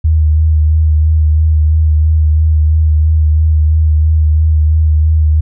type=tone with vibrato; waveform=sine; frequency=77.78 Hz; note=D#2; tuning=in tune; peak=-6 dBFS; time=0.04-5.41 s; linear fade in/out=10 ms; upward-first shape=sine; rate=3 Hz; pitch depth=27 cents each way; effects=none